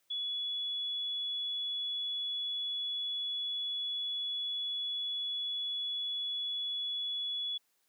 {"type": "tone", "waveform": "sine", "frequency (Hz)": 3398, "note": "G#7", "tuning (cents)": 39, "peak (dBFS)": -33, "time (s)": [0.1, 7.58], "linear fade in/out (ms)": 10, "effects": ["white hiss -75 dBFS RMS until 7.88 s", "high-pass 150 Hz 12 dB/octave"]}